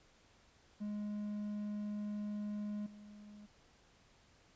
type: tone with level steps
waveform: triangle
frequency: 208.2 Hz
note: G#3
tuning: 5 cents sharp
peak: -36 / -50 dBFS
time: 0.8-3.47 s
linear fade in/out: 20 ms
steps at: 2.86 s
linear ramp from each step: 5 ms
effects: pink hiss -67 dBFS RMS until 4.55 s + resampled to 16000 Hz